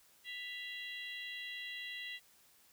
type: harmonic tone with a mistuned harmonic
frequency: 659.3 Hz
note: E5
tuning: in tune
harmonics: 3 / 4 / 5 / 6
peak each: -45 / -47 / -49 / -51 dBFS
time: 0.24-2.2 s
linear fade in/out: 50 ms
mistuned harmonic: 4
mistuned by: +89 cents
effects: white hiss -66 dBFS RMS until 2.72 s